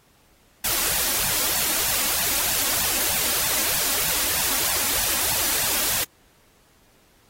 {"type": "noise with flanger", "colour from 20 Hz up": "white", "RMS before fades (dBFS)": -23, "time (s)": [0.64, 6.04], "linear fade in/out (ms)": 5, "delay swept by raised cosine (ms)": [1.1, 3.7], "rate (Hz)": 3.2, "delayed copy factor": 0.95, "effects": ["pink hiss -59 dBFS RMS until 7.29 s", "AAC 48 kbps"]}